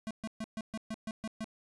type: tone bursts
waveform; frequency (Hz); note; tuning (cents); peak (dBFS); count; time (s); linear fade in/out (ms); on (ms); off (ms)
square; 220; A3; 0; -36; 9; 0.07-1.443; 0; 37; 130
effects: resampled to 24000 Hz + 12-bit